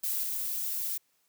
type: noise with level steps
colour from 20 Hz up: violet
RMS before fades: -31 / -33 dBFS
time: 0.03-0.98 s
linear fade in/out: 10 ms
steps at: 0.23 s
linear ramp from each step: 5 ms
effects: white hiss -72 dBFS RMS until 1.28 s + high-pass 100 Hz 12 dB/octave